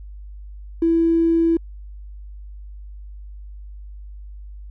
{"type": "tone", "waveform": "triangle", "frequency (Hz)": 331.5, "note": "E4", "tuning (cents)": 10, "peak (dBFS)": -10, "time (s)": [0.82, 1.57], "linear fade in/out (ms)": 5, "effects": ["tanh soft clip ceiling -12 dBFS", "added 50 Hz sine -34 dBFS peak until 4.7 s"]}